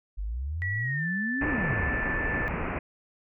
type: exponential two-way sweep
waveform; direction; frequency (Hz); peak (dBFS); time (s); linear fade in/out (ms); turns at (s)
sine; up then down; 46.21 to 311.1 to 46.21; -29; 0.17-1.98; 20; 1.49
type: tone with pitch glide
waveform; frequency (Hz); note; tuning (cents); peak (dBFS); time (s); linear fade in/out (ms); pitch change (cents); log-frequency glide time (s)
sine; 1939 to 1757.6; B6 to A6; -32 to -2; -29; 0.62-2.48; 0; -170; 0.8-1.08
type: low-pass noise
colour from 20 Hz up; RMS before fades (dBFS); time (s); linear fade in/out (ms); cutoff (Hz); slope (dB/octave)
pink; -31; 1.41-2.79; 5; 2600; 96
effects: none